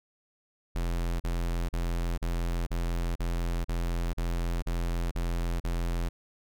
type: tone bursts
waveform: square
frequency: 42.75 Hz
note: F1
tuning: 36 cents flat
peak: -28 dBFS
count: 11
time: 0.75-6.09 s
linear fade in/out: 10 ms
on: 450 ms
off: 39 ms
effects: none